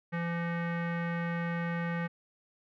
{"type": "tone with low-pass filter", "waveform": "square", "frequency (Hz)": 169.9, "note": "F3", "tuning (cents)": -47, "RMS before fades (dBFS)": -33, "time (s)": [0.12, 2.08], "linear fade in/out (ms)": 20, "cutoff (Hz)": 1900, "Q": 3.4, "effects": []}